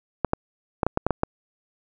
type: clicks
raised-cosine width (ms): 1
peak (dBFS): -6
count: 8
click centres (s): 0.247 / 0.334 / 0.832 / 0.866 / 0.974 / 1.066 / 1.107 / 1.234
effects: none